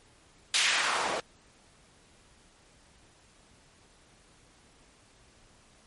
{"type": "noise with band-pass filter sweep", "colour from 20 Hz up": "white", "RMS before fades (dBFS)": -28, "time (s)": [0.54, 1.2], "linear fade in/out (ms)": 2, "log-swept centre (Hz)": [3300, 540], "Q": 1.2, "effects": ["pink hiss -60 dBFS RMS until 5.86 s", "MP3 48 kbps"]}